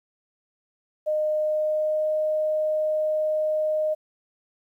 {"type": "tone with pitch glide", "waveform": "sine", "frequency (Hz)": [613, 617.6], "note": ["D#5", "D#5"], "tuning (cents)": [-26, -13], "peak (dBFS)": -21, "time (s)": [1.06, 3.95], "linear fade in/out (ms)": 20, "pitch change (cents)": 13, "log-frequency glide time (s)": [1.37, 2.09], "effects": ["10-bit"]}